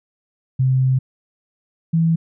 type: tone pair in turn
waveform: sine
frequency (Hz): 130.5 / 164.42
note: C3 / E3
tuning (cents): -4 / -4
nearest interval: major third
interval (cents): 400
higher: second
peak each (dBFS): -13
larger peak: neither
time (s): 0.59-0.99 / 1.93-2.16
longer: first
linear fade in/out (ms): 10
effects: none